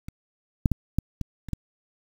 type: clicks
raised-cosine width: 5 ms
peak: -24 / -6 / -9 / -9 / -16 / -26 / -14 dBFS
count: 7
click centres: 0.085 / 0.658 / 0.717 / 0.986 / 1.213 / 1.487 / 1.533 s
effects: 7-bit